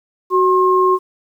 sine tone pair together, 372 / 1070 Hz, F#4 / C6, +9 / +38 cents, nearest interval octave + tritone, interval 1829 cents, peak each -13 dBFS, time 0.3-0.99 s, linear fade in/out 50 ms, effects 8-bit

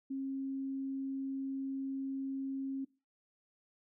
sine tone, 270 Hz, C#4, 45 cents flat, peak -35 dBFS, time 0.1-2.85 s, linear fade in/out 10 ms, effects noise-tail reverb RT60 0.3 s tail -21 dB re dry

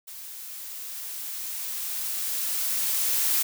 blue noise with level ramp, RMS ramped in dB -41 to -23 dBFS, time 0.07-3.43 s, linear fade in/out 10 ms, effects none

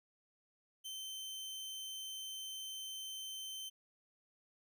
sawtooth tone, 3093 Hz, G7, 24 cents flat, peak -40 dBFS, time 0.84-3.7 s, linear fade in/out 20 ms, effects none

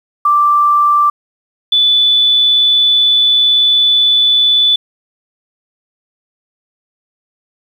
sine tone pair in turn, 1174.7 / 3479 Hz, D6 / A7, 0 / -20 cents, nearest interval octave + perfect fifth, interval 1880 cents, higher second, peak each -7 dBFS, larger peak neither, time 0.25-1.1 / 1.72-4.76 s, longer second, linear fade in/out 5 ms, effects 7-bit

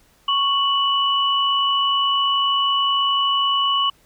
sine tone pair together, 1108.7 / 2958 Hz, C#6 / F#7, 0 / -1 cents, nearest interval octave + perfect fourth, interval 1699 cents, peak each -19 dBFS, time 0.28-3.9 s, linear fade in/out 5 ms, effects pink hiss -57 dBFS RMS until 4.05 s

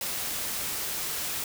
white noise, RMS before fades -32 dBFS, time 0.01-1.44 s, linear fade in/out 2 ms, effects none

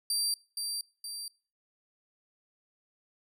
25% pulse tone with echo, 4699 Hz, D8, in tune, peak -23 dBFS, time 0.1-0.34 s, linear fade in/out 2 ms, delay 470 ms, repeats 2, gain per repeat -5 dB, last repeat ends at 1.28 s, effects noise-tail reverb RT60 0.4 s tail -24 dB re dry

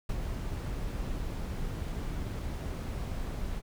brown noise with ADSR envelope, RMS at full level -31 dBFS, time 0.09-3.62 s, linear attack 4 ms, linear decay 40 ms, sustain -4 dB, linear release 47 ms, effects none

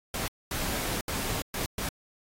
pink noise bursts at uneven times, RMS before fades -32 dBFS, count 5, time 0.14-0.28 / 0.51-1.01 / 1.08-1.42 / 1.54-1.66 / 1.78-1.89 s, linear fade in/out 2 ms, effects AAC 48 kbps

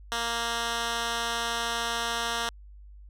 10% pulse tone with band-pass filter, 233.1 Hz, A#3, in tune, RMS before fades -30 dBFS, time 0.12-2.49 s, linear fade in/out 0 ms, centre 3500 Hz, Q 0.55, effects added 50 Hz sine -45 dBFS peak until 3.09 s

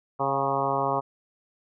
harmonic tone with a mistuned harmonic, 136.9 Hz, C#3, 21 cents flat, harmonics 1 / 2 / 3 / 4 / 5 / 6 / 7 / 8 / 9, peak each -35 / -36 / -32 / -31 / -30 / -31 / -30 / -30 / -35 dBFS, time 0.19-1.01 s, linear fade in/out 20 ms, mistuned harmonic 5, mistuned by +34 cents, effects none

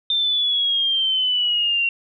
sine exponential sweep, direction down, 3601 to 2743 Hz, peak -17 dBFS, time 0.1-1.89 s, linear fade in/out 2 ms, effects none

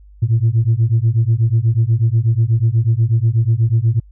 sine beating tone pair, 110 / 118.2 Hz, A2 / A#2, 0 / +24 cents, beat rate 8.2 Hz, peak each -13 dBFS, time 0.22-4 s, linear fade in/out 10 ms, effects tanh soft clip ceiling -7 dBFS + added 50 Hz sine -40 dBFS peak until 4.11 s

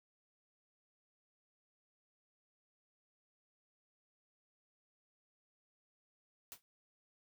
white noise with exponential decay, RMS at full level -45 dBFS, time 6.52-6.62 s, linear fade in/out 0 ms, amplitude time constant 20 ms, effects none

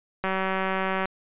click train, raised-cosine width 0.5 ms, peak -12 dBFS, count 156, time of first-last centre 0.24-1.056 s, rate 190 Hz, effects resampled to 8000 Hz

